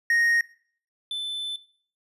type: tone pair in turn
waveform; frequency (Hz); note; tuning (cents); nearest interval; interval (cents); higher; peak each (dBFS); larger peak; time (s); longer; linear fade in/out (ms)
triangle; 1864.7 / 3520; A#6 / A7; 0 / 0; major seventh; 1100; second; -17 / -26; first; 0.1-0.41 / 1.11-1.56; second; 2
effects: noise-tail reverb RT60 0.5 s tail -19 dB re dry + resampled to 32000 Hz